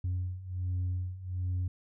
sine beating tone pair, 90.1 / 91.4 Hz, F#2 / F#2, -45 / -21 cents, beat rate 1.3 Hz, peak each -34 / -31 dBFS, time 0.04-1.68 s, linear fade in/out 5 ms, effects tanh soft clip ceiling -27 dBFS

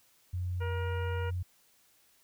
sine tone, 90 Hz, F#2, 47 cents flat, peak -31 dBFS, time 0.33-1.43 s, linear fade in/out 10 ms
harmonic tone, 474.9 Hz, A#4, 32 cents sharp, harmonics 1 / 2 / 3 / 4 / 5 / 6, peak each -38 / -43 / -43 / -50 / -51 / -51 dBFS, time 0.6-1.31 s, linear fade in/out 20 ms
effects white hiss -66 dBFS RMS until 2.23 s

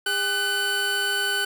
25% pulse tone pair together, 403.2 / 1503 Hz, G4 / F#6, +49 / +27 cents, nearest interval octave + major seventh, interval 2278 cents, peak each -28 / -19 dBFS, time 0.06-1.45 s, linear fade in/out 5 ms, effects none

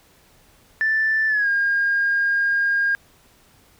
sine tone with pitch glide, 1764 to 1617.6 Hz, A6 to G#6, +4 to -46 cents, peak -16 dBFS, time 0.81-2.95 s, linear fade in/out 0 ms, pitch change -150 cents, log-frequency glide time 1.28-1.48 s, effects tanh soft clip ceiling -12 dBFS + pink hiss -55 dBFS RMS until 3.79 s

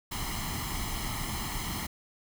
pink noise with comb filter, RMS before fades -34 dBFS, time 0.11-1.87 s, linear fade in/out 10 ms, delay 0.97 ms, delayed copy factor +0.75, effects none

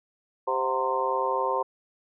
harmonic tone with a mistuned harmonic, 130.81 Hz, C3, in tune, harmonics 3 / 4 / 5 / 6 / 7 / 8, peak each -32 / -29 / -40 / -36 / -28 / -29 dBFS, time 0.47-1.63 s, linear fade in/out 10 ms, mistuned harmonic 6, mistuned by -100 cents, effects none

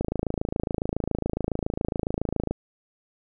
click train, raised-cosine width 2 ms, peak -12 dBFS, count 69, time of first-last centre 0.01-2.51 s, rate 27.2 Hz, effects none

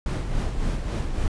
brown noise with tremolo, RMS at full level -23 dBFS, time 0.06-1.28 s, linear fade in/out 2 ms, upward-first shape sine, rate 3.6 Hz, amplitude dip 50%, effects resampled to 22050 Hz

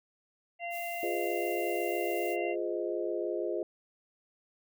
harmonic tone, 690 Hz, F5, 21 cents flat, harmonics 1 / 3 / 4, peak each -36 / -41 / -42 dBFS, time 0.59-2.56 s, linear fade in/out 50 ms
violet noise, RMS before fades -45 dBFS, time 0.7-2.37 s, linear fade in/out 50 ms
sine chord, F minor seventh, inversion none, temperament equal with one note detuned, 349.2 / 415.3 / 513.1 / 622.3 Hz, F4 / Ab4 / C5 / Eb5, 0 / 0 / -34 / 0 cents, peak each -34 / -36 / -38 / -37 dBFS, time 1.03-3.63 s, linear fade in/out 2 ms
effects none

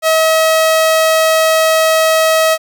sawtooth tone, 640 Hz, D#5, 49 cents sharp, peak -5 dBFS, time 0.02-2.58 s, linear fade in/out 50 ms, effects none

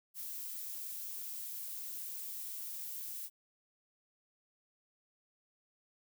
violet noise, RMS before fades -43 dBFS, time 0.14-3.3 s, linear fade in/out 50 ms, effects none

